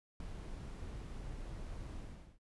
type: noise with ADSR envelope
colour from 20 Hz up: brown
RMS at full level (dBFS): -39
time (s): 0.2-2.39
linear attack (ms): 4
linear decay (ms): 3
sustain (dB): -6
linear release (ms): 410
effects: resampled to 24000 Hz